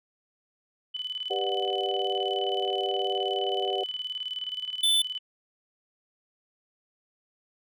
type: tone with tremolo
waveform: sine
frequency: 3000 Hz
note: F#7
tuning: 23 cents sharp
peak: -29 dBFS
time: 0.94-5.19 s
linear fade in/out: 10 ms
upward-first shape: square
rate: 19 Hz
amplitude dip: 65%
type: chord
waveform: sine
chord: G major seventh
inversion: none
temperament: just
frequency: 392 / 490 / 588 / 735 Hz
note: G4 / B4 / D5 / F#5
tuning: 0 / -14 / +2 / -12 cents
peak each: -30 / -34 / -36 / -31 dBFS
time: 1.3-3.84 s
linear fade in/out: 10 ms
type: tone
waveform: square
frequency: 3520 Hz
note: A7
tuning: in tune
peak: -21 dBFS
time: 4.83-5.02 s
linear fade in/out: 5 ms
effects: none